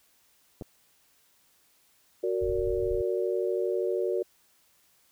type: clicks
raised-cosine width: 2 ms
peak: -26 dBFS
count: 2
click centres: 0.612 / 0.622 s
type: chord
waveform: sine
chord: Gb augmented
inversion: none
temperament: just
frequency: 370 / 462.5 / 578.1 Hz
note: Gb4 / Bb4 / D5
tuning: 0 / -14 / -27 cents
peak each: -28 / -30 / -33 dBFS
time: 2.23-4.23 s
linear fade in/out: 10 ms
type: low-pass noise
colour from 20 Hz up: pink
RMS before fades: -37 dBFS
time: 2.41-3.02 s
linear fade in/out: 10 ms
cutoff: 110 Hz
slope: 48 dB/octave
effects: white hiss -65 dBFS RMS until 5.11 s